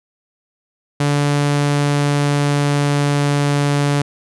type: tone with pitch glide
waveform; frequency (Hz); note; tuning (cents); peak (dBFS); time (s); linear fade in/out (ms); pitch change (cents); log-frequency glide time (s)
sawtooth; 144.5 to 143.58; D3 to D3; -28 to -39; -10; 1-4.02; 5; -11; 1.5-3.9
effects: resampled to 24000 Hz